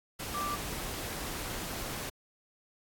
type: tone in noise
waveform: sine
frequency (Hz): 1174.7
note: D6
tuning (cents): 0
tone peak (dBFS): -33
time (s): 0.34-0.56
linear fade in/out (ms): 10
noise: pink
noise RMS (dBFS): -38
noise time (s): 0.19-2.1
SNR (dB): +2
effects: AAC 64 kbps